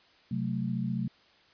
sine chord, F# diminished, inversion second, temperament equal, 130.81 / 185 / 220 Hz, C3 / F#3 / A3, 0 / 0 / 0 cents, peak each -33 dBFS, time 0.31-1.08 s, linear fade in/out 5 ms, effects white hiss -61 dBFS RMS until 1.53 s + resampled to 11025 Hz

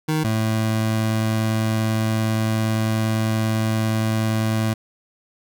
25% pulse tone pair in turn, 156 / 110.31 Hz, D#3 / A2, +5 / +5 cents, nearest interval tritone, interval 600 cents, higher first, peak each -15 dBFS, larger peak neither, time 0.08-0.24 / 0.24-4.74 s, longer second, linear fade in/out 10 ms, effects none

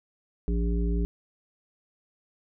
harmonic tone with a mistuned harmonic, 58 Hz, A#1, 8 cents flat, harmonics 1 / 3 / 5 / 7, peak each -24 / -31 / -36 / -36 dBFS, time 0.48-1.05 s, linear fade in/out 0 ms, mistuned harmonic 1, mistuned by -110 cents, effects none

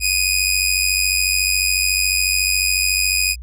15% pulse tone with amplitude modulation, 2489 Hz, D#7, in tune, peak -6 dBFS, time 0-3.36 s, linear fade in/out 50 ms, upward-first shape sine, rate 94 Hz, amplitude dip 65%, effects added 60 Hz sine -30 dBFS peak until 3.42 s

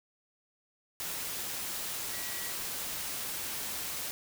sine tone in noise, 1929 Hz, B6, 41 cents flat, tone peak -46 dBFS, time 2.13-2.51 s, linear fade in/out 0 ms, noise white, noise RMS -37 dBFS, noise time 1-4.11 s, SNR -12 dB, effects none

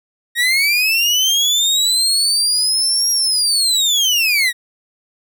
30% pulse linear two-way sweep, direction up then down, 1864 to 5650 to 1864 Hz, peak -10 dBFS, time 0.35-4.53 s, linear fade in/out 50 ms, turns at 3.11 s, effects none

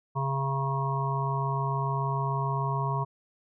harmonic tone, 136.4 Hz, C#3, 28 cents flat, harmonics 1 / 3 / 5 / 7 / 8, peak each -28 / -38 / -38 / -32 / -34 dBFS, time 0.15-3.05 s, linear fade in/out 20 ms, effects none

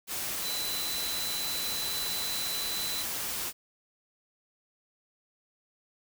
sine tone in noise, 4006 Hz, B7, 24 cents sharp, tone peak -34 dBFS, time 0.41-3.05 s, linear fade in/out 50 ms, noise white, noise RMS -34 dBFS, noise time 0.07-3.53 s, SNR -3 dB, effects none

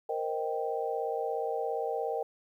sine chord, C minor seventh, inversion third, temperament equal, 466.2 / 523.3 / 622.3 / 784 Hz, Bb4 / C5 / Eb5 / G5, 0 / 0 / 0 / 0 cents, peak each -33 / -38 / -37 / -35 dBFS, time 0.09-2.23 s, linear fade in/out 5 ms, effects 11-bit

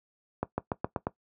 accelerating click train, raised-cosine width 1 ms, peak -14 dBFS, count 6, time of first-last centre 0.43-1.069 s, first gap 150 ms, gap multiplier 0.92, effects noise-tail reverb RT60 0.1 s tail -17 dB re dry + high-pass 80 Hz 12 dB/octave

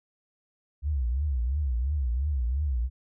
sine tone with vibrato, 66.5 Hz, C2, 29 cents sharp, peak -24 dBFS, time 0.82-2.9 s, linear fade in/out 50 ms, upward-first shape triangle, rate 2.9 Hz, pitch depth 270 cents each way, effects none

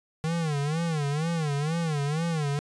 square tone with vibrato, 154.8 Hz, D#3, 9 cents flat, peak -26 dBFS, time 0.24-2.59 s, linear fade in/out 0 ms, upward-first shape sine, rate 2.1 Hz, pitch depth 160 cents each way, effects resampled to 22050 Hz

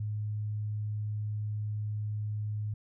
sine tone, 105.7 Hz, G#2, 31 cents sharp, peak -31 dBFS, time 0-2.74 s, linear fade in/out 5 ms, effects none

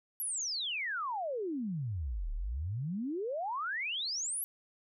sine exponential two-way sweep, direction down then up, 11920 to 34.41 to 11920 Hz, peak -33 dBFS, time 0.2-4.44 s, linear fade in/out 0 ms, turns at 2.32 s, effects none

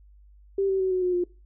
sine tone with pitch steps, 392 / 384.2 / 376.5 / 368.9 / 361.5 / 354.3 Hz, G4 / G4 / F#4 / F#4 / F#4 / F4, 0 / -35 / +30 / -5 / -40 / +25 cents, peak -21 dBFS, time 0.58-1.24 s, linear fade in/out 5 ms, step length 110 ms, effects noise-tail reverb RT60 0.3 s tail -21 dB re dry + added 50 Hz sine -50 dBFS peak until 1.45 s

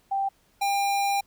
sine / square tone pair in turn, 785 / 799.6 Hz, G5 / G5, +2 / +34 cents, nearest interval unison, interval 32 cents, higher second, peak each -23 dBFS, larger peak neither, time 0.11-0.29 / 0.61-1.21 s, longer second, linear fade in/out 10 ms, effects pink hiss -64 dBFS RMS until 1.26 s

